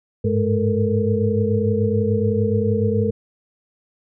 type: tone cluster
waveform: sine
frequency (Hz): 100.8 / 107.7 / 212 / 440.9 / 470.7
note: G2 / A2 / G#3 / A4 / A#4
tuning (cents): +49 / -37 / +36 / +4 / +17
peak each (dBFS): -21 / -27 / -22 / -23 / -23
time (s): 0.24-3.11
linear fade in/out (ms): 10
effects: none